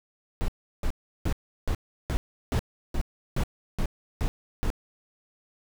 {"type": "noise bursts", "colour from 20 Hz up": "brown", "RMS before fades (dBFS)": -25, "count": 11, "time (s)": [0.41, 4.702], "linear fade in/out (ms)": 0, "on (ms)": 72, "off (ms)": 350, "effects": []}